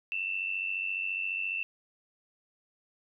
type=tone with amplitude modulation; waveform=sine; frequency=2675 Hz; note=E7; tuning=25 cents sharp; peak=-27 dBFS; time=0.12-1.63 s; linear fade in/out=0 ms; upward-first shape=sine; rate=94.5 Hz; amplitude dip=70%; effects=none